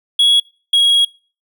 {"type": "tone pair in turn", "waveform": "triangle", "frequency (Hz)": [3340, 3307], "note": ["G#7", "G#7"], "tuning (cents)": [9, -8], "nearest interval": "unison", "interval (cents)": 17, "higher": "first", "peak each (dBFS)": -7, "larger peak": "neither", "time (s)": [[0.19, 0.4], [0.73, 1.05]], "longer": "second", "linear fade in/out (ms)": 5, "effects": ["noise-tail reverb RT60 0.4 s tail -26 dB re dry"]}